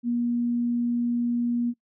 sine tone, 239 Hz, A#3, 43 cents sharp, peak -22 dBFS, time 0.03-1.74 s, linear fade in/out 50 ms, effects noise-tail reverb RT60 0.1 s tail -22 dB re dry

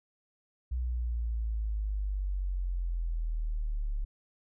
sine exponential sweep, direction down, 62.5 to 35.38 Hz, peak -29 dBFS, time 0.71-4.05 s, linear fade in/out 10 ms, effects none

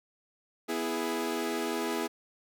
sawtooth chord, E major, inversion second, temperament equal, 246.9 / 329.6 / 415.3 Hz, B3 / E4 / G#4, 0 / 0 / 0 cents, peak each -32 / -30 / -30 dBFS, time 0.68-2.08 s, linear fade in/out 20 ms, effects none

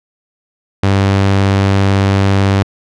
sawtooth tone, 98 Hz, G2, in tune, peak -5 dBFS, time 0.83-2.63 s, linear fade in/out 5 ms, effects low-pass 5000 Hz 12 dB/octave

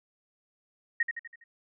sine tone with echo, 1869 Hz, A#6, 4 cents sharp, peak -22 dBFS, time 1-1.03 s, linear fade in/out 5 ms, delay 82 ms, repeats 5, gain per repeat -6 dB, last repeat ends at 1.44 s, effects none

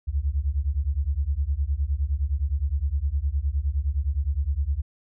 sine beating tone pair, 66 / 75.7 Hz, C2 / D#2, +16 / -47 cents, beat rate 9.7 Hz, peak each -25 dBFS, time 0.07-4.82 s, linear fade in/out 20 ms, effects none

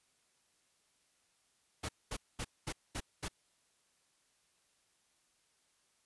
pink noise bursts, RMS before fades -39 dBFS, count 6, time 1.83-3.284 s, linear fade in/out 10 ms, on 59 ms, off 220 ms, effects white hiss -74 dBFS RMS until 6.05 s + resampled to 24000 Hz

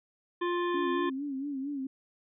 harmonic tone, 350.4 Hz, F4, 6 cents sharp, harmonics 1 / 3 / 5 / 7 / 9 / 10, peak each -29 / -33 / -39 / -48 / -48 / -48 dBFS, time 0.41-1.1 s, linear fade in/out 10 ms
sine tone with vibrato, 277.2 Hz, C#4, in tune, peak -32 dBFS, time 0.74-1.87 s, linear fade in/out 5 ms, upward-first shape sine, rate 4.4 Hz, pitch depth 89 cents each way
effects none

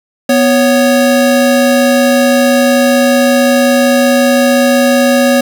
square tone pair together, 246.9 / 554.3 Hz, B3 / C#5, 0 / 0 cents, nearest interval octave + major second, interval 1400 cents, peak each -10 dBFS, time 0.29-5.41 s, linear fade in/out 5 ms, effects none

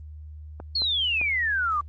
clicks, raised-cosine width 1 ms, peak -23 dBFS, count 3, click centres 0.601 / 0.82 / 1.214 s
sine exponential sweep, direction down, 4435 to 1149 Hz, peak -22 dBFS, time 0.75-1.81 s, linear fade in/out 5 ms
effects added 76 Hz sine -38 dBFS peak until 1.88 s + Opus 32 kbps

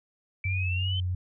sine exponential sweep, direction up, 2302 to 3105 Hz, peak -31 dBFS, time 0.44-1 s, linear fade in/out 2 ms
sine tone with vibrato, 92.3 Hz, F#2, 4 cents flat, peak -26 dBFS, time 0.45-1.15 s, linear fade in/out 5 ms, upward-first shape sine, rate 2.8 Hz, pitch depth 39 cents each way
effects none

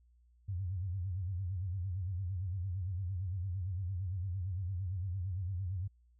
sine tone with vibrato, 92.5 Hz, F#2, in tune, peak -34 dBFS, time 0.48-5.88 s, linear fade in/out 10 ms, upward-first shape sine, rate 8.8 Hz, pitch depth 140 cents each way, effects added 60 Hz sine -63 dBFS peak until 6.19 s

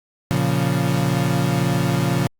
35% pulse chord, Bb minor, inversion none, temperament equal, 116.54 / 138.59 / 174.61 Hz, Bb2 / Db3 / F3, 0 / 0 / 0 cents, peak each -22 / -19 / -20 dBFS, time 0.31-2.27 s, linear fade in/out 0 ms, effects Opus 48 kbps

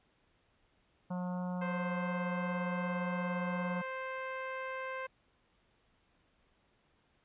harmonic tone, 180.2 Hz, F#3, 45 cents flat, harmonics 1 / 3 / 4 / 5 / 6 / 7 / 8, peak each -35 / -45 / -49 / -47 / -51 / -56 / -57 dBFS, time 1.1-3.82 s, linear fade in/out 10 ms
15% pulse tone, 523.3 Hz, C5, in tune, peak -31 dBFS, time 1.61-5.07 s, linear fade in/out 10 ms
effects pink hiss -72 dBFS RMS until 7.24 s + resampled to 8000 Hz

